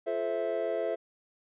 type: chord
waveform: triangle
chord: F major seventh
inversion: none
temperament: equal with one note detuned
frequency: 349.2 / 436.2 / 523.3 / 659.3 Hz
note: F4 / A4 / C5 / E5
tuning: 0 / -15 / 0 / 0 cents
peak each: -36 / -32 / -33 / -30 dBFS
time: 0.06-0.96 s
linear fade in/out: 20 ms
effects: resampled to 8000 Hz